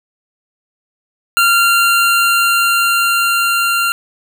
25% pulse tone with level ramp, 1385 Hz, F6, 15 cents flat, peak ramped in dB -5 to -9 dBFS, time 1.37-3.92 s, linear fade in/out 0 ms, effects none

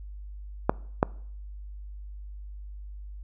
clicks, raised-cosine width 1 ms, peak -5 dBFS, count 2, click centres 0.695 / 1.029 s, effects noise-tail reverb RT60 0.6 s tail -23 dB re dry + added 50 Hz sine -38 dBFS peak until 3.23 s

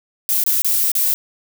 violet noise with dropouts, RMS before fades -17 dBFS, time 0.29-1.14 s, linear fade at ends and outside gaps 0 ms, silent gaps 0.438-0.464 / 0.62-0.646 / 0.917-0.952 s, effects none

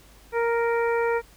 harmonic tone, 466.2 Hz, A#4, in tune, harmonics 1 / 2 / 3 / 4 / 5, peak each -22 / -28 / -32 / -34 / -36 dBFS, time 0.32-1.22 s, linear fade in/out 50 ms, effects added 51 Hz sine -53 dBFS peak until 1.36 s + pink hiss -54 dBFS RMS until 1.36 s

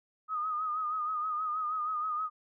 sine tone with vibrato, 1244.5 Hz, D#6, in tune, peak -30 dBFS, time 0.28-2.3 s, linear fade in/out 50 ms, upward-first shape sine, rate 6.3 Hz, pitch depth 54 cents each way, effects none

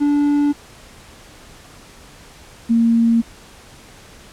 triangle / sine tone pair in turn, 290 / 230.6 Hz, D4 / A#3, -22 / -19 cents, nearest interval major third, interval 397 cents, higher first, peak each -11 dBFS, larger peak neither, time 0-0.53 / 2.69-3.22 s, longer neither, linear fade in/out 20 ms, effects pink hiss -43 dBFS RMS until 4.32 s + low-pass 10000 Hz 12 dB/octave

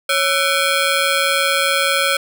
15% pulse ring-modulated tone, 943 Hz, A#5, 20 cents sharp, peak -5 dBFS, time 0.09-2.17 s, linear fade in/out 5 ms, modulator 389 Hz, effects none

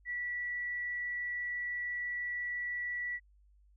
sine tone, 1951 Hz, B6, 22 cents flat, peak -34 dBFS, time 0.05-3.2 s, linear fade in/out 50 ms, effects added 50 Hz sine -61 dBFS peak until 3.76 s

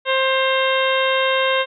harmonic tone with a mistuned harmonic, 528 Hz, C5, 16 cents sharp, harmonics 1 / 2 / 3 / 4 / 5 / 6 / 7, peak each -19 / -22 / -24 / -25 / -26 / -27 / -27 dBFS, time 0.05-1.66 s, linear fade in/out 50 ms, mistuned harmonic 5, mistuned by +54 cents, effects none

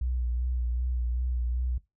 sine tone with vibrato, 61.1 Hz, B1, 18 cents flat, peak -26 dBFS, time 0.01-1.78 s, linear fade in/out 5 ms, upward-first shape sine, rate 2.6 Hz, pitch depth 40 cents each way, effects noise-tail reverb RT60 0.2 s tail -19 dB re dry

